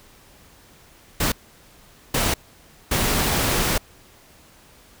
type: noise bursts at uneven times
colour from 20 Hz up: pink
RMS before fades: -21 dBFS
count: 3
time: 1.2-1.32 / 2.14-2.34 / 2.91-3.78 s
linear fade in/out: 5 ms
effects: pink hiss -51 dBFS RMS until 5 s